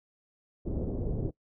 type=low-pass noise; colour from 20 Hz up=pink; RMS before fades=-32 dBFS; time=0.65-1.31 s; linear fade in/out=20 ms; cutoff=470 Hz; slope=24 dB/octave; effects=noise-tail reverb RT60 0.1 s tail -21 dB re dry